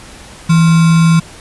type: tone with sample-and-hold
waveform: sine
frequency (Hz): 164.81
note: E3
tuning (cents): 0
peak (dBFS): -5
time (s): 0.49-1.2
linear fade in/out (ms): 10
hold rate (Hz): 1225
effects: pink hiss -35 dBFS RMS until 1.4 s + resampled to 24000 Hz